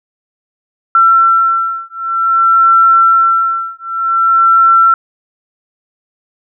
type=beating tone pair; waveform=sine; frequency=1348 / 1348.53 Hz; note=E6 / E6; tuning=+38 / +39 cents; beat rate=0.53 Hz; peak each=-10 dBFS; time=0.95-4.94 s; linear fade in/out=2 ms; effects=none